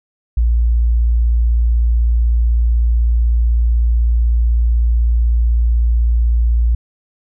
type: tone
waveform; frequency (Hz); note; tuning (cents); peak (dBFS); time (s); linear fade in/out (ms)
sine; 58; A#1; -8; -10; 0.37-6.75; 5
effects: none